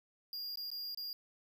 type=tone with dropouts; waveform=square; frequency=4823 Hz; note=D8; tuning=45 cents sharp; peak=-40 dBFS; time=0.33-1.13 s; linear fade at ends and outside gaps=1 ms; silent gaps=0.557-0.573 / 0.703-0.715 / 0.947-0.974 s; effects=12-bit

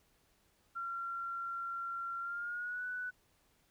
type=tone with pitch glide; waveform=sine; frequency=1372 to 1487.6 Hz; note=F6 to F#6; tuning=-31 to +9 cents; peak=-37 dBFS; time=0.75-3.11 s; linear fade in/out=20 ms; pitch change=+140 cents; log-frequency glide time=2.2-2.85 s; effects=pink hiss -72 dBFS RMS until 3.7 s

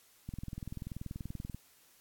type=click train; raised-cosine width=5 ms; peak=-28 dBFS; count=27; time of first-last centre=0.29-1.546 s; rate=20.7 Hz; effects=white hiss -64 dBFS RMS until 2 s + AAC 64 kbps

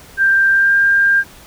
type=tone with pitch glide; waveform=sine; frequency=1581 to 1598.4 Hz; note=G6 to G6; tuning=+14 to +33 cents; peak=-9 dBFS; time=0.17-1.24 s; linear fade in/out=50 ms; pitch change=+19 cents; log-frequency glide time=0.52-0.74 s; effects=pink hiss -41 dBFS RMS until 1.46 s

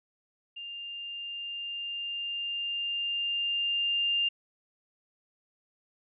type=tone with level ramp; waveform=sine; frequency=2800 Hz; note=F7; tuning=4 cents sharp; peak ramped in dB=-38 to -24 dBFS; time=0.56-4.29 s; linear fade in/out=10 ms; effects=none

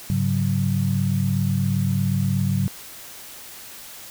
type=tone cluster; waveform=sine; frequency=102.1 / 139.2 / 187.2 Hz; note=G#2 / C#3 / F#3; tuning=-29 / +8 / +20 cents; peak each=-23 dBFS; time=0.1-2.68 s; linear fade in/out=0 ms; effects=white hiss -40 dBFS RMS until 4.1 s

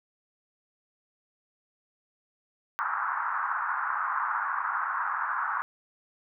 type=band-pass noise; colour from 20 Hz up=white; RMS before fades=-30 dBFS; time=2.79-5.62 s; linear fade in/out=0 ms; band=920 to 1500 Hz; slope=48 dB/octave; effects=none

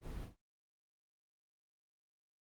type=noise with echo; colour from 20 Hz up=brown; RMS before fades=-45 dBFS; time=0.01-0.29 s; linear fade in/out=50 ms; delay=39 ms; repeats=2; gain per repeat=-8 dB; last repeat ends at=0.368 s; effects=Opus 24 kbps

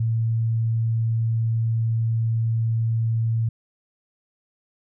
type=tone; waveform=sine; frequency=113.6 Hz; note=A#2; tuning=44 cents flat; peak=-19 dBFS; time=0-3.49 s; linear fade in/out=5 ms; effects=none

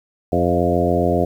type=harmonic tone with a mistuned harmonic; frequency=87.31 Hz; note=F2; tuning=in tune; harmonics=1 / 2 / 3 / 4 / 5 / 6 / 7 / 8; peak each=-23 / -23 / -23 / -23 / -23 / -23 / -23 / -23 dBFS; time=0.32-1.25 s; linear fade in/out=5 ms; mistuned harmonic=7; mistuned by=+19 cents; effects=8-bit

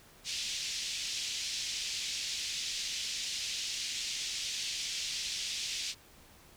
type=band-pass noise; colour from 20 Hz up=white; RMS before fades=-37 dBFS; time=0.24-5.95 s; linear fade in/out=50 ms; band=2500 to 6200 Hz; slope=24 dB/octave; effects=pink hiss -58 dBFS RMS until 6.56 s

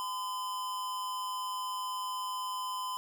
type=tone with amplitude modulation; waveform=square; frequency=1018 Hz; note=C6; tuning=48 cents flat; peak=-33 dBFS; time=0-2.97 s; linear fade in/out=0 ms; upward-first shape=sine; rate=196 Hz; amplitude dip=40%; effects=none

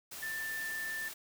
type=tone in noise; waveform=sine; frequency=1775 Hz; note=A6; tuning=15 cents sharp; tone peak=-36 dBFS; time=0.22-1.09 s; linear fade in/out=10 ms; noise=white; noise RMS=-45 dBFS; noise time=0.11-1.14 s; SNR=+6 dB; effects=none

